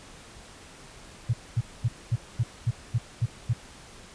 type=tone bursts; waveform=sine; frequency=116.54 Hz; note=A#2; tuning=in tune; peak=-20 dBFS; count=9; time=1.29-3.535 s; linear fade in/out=10 ms; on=45 ms; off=230 ms; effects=pink hiss -48 dBFS RMS until 4.14 s + resampled to 22050 Hz